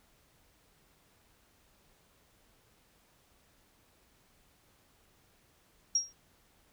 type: tone with exponential decay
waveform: sine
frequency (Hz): 5620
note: F8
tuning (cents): +10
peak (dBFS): -22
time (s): 5.95-6.13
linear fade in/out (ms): 5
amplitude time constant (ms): 38
effects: pink hiss -67 dBFS RMS until 6.72 s